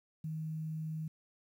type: tone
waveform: sine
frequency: 157.5 Hz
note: D#3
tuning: 21 cents sharp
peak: -36 dBFS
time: 0.24-1.08 s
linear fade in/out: 5 ms
effects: 11-bit